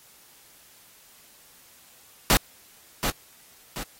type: noise with echo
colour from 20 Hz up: pink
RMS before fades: -18 dBFS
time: 2.3-2.37 s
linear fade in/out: 0 ms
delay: 730 ms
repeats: 2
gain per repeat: -8 dB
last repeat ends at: 3.83 s
effects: white hiss -54 dBFS RMS until 3.99 s + AAC 48 kbps